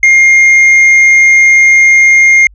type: tone with hard clipping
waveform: sine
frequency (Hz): 2123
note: C7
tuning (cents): +25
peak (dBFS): -3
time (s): 0.03-2.47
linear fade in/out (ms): 2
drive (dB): 3
effects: added 50 Hz sine -36 dBFS peak until 2.54 s + resampled to 22050 Hz